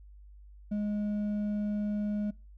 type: tone with hard clipping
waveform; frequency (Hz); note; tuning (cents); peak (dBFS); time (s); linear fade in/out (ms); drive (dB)
sine; 207.9; G#3; +2; -30; 0.71-2.31; 10; 4
effects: noise-tail reverb RT60 0.3 s tail -24 dB re dry + added 50 Hz sine -49 dBFS peak until 2.57 s